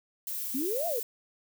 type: noise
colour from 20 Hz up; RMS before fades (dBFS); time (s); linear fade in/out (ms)
violet; -35; 0.27-1.03; 2
type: exponential two-way sweep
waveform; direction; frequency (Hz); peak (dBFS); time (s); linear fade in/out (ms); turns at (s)
sine; up then down; 242.4 to 710 to 429.2; -29; 0.54-1; 10; 0.87
effects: none